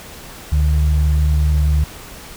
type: tone pair together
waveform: sine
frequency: 72.27 / 150.6 Hz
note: D2 / D3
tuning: -27 / +44 cents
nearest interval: octave + minor second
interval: 1271 cents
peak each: -12 / -21 dBFS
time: 0.52-1.84 s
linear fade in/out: 5 ms
effects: pink hiss -36 dBFS RMS until 2.36 s